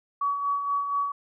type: tone with tremolo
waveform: sine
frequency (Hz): 1133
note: C#6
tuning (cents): +37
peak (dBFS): -22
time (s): 0.21-1.12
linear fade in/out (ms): 5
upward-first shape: sine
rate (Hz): 4.2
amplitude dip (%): 50
effects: none